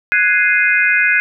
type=chord; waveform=sine; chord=Ab dominant seventh; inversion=third; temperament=equal; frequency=1480 / 1661.2 / 2093 / 2489 Hz; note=Gb6 / Ab6 / C7 / Eb7; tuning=0 / 0 / 0 / 0 cents; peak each=-16 dBFS; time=0.12-1.2 s; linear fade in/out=0 ms; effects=none